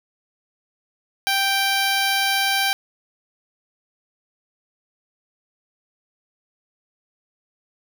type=tone; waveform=10% pulse; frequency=784 Hz; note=G5; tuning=in tune; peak=-10 dBFS; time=1.27-2.73 s; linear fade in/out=0 ms; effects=none